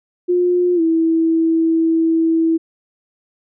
sine tone with pitch glide, 356 to 326.5 Hz, F4 to E4, +33 to -17 cents, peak -12 dBFS, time 0.28-2.58 s, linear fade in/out 20 ms, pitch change -150 cents, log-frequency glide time 0.75-0.81 s, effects none

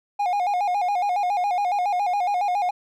triangle tone with vibrato, 767 Hz, G5, 38 cents flat, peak -18 dBFS, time 0.19-2.71 s, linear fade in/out 10 ms, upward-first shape square, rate 7.2 Hz, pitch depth 110 cents each way, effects none

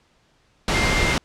sine tone in noise, 2104 Hz, C7, 9 cents sharp, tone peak -23 dBFS, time 0.74-1.14 s, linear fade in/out 2 ms, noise pink, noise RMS -20 dBFS, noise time 0.68-1.18 s, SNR -6 dB, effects pink hiss -61 dBFS RMS until 1.24 s + low-pass 6000 Hz 12 dB/octave

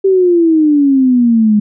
sine exponential sweep, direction down, 392 to 206.3 Hz, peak -6 dBFS, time 0.04-1.6 s, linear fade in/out 10 ms, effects none

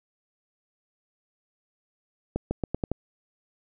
accelerating click train, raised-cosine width 2 ms, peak -13 dBFS, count 6, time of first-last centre 2.36-2.916 s, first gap 150 ms, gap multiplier 0.85, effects none

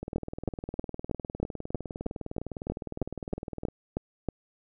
two click trains, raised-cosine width 2 ms, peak -22 / -15 dBFS, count 73 / 14, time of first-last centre 0.03-3.685 / 0.16-4.287 s, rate 19.7 / 3.15 Hz, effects none

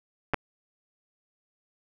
clicks, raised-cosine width 0.5 ms, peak -10 dBFS, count 2, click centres 0.336 / 0.343 s, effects none

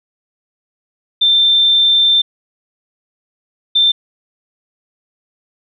sine tone bursts at uneven times, 3570 Hz, A7, 24 cents sharp, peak -8 dBFS, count 2, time 1.21-2.22 / 3.75-3.92 s, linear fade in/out 10 ms, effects none

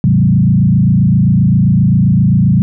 sine tone with frequency modulation, 155.56 Hz, D#3, in tune, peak -6 dBFS, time 0.04-2.62 s, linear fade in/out 0 ms, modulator 27.6 Hz, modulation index 1.8, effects none

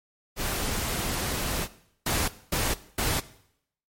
pink noise, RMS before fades -29 dBFS, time 0.36-1.68 s, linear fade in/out 50 ms
pink noise bursts, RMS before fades -26 dBFS, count 3, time 2.06-3.2 s, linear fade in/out 5 ms, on 220 ms, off 240 ms
effects noise-tail reverb RT60 0.7 s tail -17 dB re dry + MP3 64 kbps

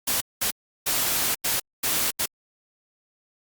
white noise bursts at uneven times, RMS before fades -24 dBFS, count 6, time 0.07-0.21 / 0.41-0.51 / 0.86-1.35 / 1.44-1.6 / 1.83-2.11 / 2.19-2.26 s, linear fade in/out 10 ms, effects Opus 48 kbps

